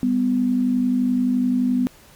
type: tone pair together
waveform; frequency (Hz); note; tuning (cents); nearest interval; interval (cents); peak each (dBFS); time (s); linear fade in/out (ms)
sine; 198.5 / 250.1; G3 / B3; +22 / +22; major third; 400; -24 / -17; 0.03-1.87; 0
effects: pink hiss -49 dBFS RMS until 2.15 s + MP3 96 kbps